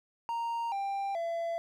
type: tone with pitch steps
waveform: triangle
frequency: 930 / 791.1 / 673 Hz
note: A#5 / G5 / E5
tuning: -4 / +16 / +36 cents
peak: -29 dBFS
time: 0.29-1.58 s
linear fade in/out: 0 ms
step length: 430 ms
effects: none